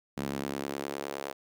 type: tone with high-pass filter sweep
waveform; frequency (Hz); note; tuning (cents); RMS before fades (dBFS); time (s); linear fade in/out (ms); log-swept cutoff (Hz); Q
sawtooth; 69.6; C#2; +8; -36; 0.17-1.33; 10; 200 to 520; 1.4
effects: none